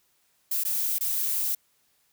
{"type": "noise with dropouts", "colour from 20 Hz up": "violet", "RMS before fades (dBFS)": -27, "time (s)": [0.51, 1.55], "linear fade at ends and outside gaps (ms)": 5, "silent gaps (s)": [[0.637, 0.65], [0.985, 1.008]], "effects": ["white hiss -68 dBFS RMS until 2.12 s"]}